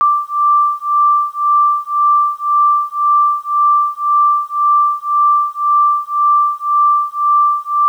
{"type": "beating tone pair", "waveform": "sine", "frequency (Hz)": [1174.7, 1176.6], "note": ["D6", "D6"], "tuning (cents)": [0, 3], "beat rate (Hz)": 1.9, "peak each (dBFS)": -13, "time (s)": [0.01, 7.88], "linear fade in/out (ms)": 0, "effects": ["8-bit"]}